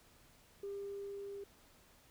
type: tone with level ramp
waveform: sine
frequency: 399.8 Hz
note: G4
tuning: 34 cents sharp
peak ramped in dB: -39 to -43 dBFS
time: 0.63-1.44 s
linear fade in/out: 5 ms
effects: tanh soft clip ceiling -36 dBFS + pink hiss -65 dBFS RMS until 2.1 s